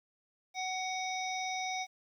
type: harmonic tone with a mistuned harmonic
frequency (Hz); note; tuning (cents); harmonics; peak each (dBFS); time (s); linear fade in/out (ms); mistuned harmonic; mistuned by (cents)
747; F#5; +16; 1 / 3 / 5 / 7 / 8; -36 / -39 / -43 / -48 / -45; 0.54-1.87; 50; 8; -48
effects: 11-bit